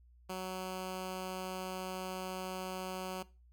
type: tone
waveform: 10% pulse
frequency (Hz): 186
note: F#3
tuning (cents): +9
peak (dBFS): -30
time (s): 0.29-3.23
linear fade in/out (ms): 10
effects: noise-tail reverb RT60 0.3 s tail -19 dB re dry + added 60 Hz sine -59 dBFS peak until 3.52 s